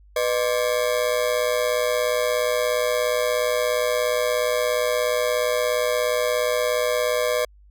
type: ring-modulated tone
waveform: 40% pulse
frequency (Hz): 554.4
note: C#5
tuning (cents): 0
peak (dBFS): -16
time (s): 0.16-7.45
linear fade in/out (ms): 5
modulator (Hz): 58.5
effects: added 50 Hz sine -48 dBFS peak until 7.7 s